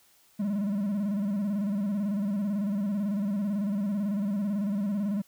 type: tone with vibrato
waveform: triangle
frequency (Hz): 202.3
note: G#3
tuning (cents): -45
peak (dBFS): -24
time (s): 0.39-5.22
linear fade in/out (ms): 10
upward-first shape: square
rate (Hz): 18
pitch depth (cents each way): 75
effects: white hiss -62 dBFS RMS until 5.27 s